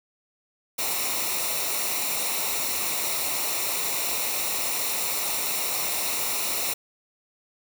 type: noise with comb filter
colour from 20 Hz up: white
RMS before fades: -27 dBFS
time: 0.78-6.74 s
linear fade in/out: 10 ms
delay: 0.62 ms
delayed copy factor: -0.65
effects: none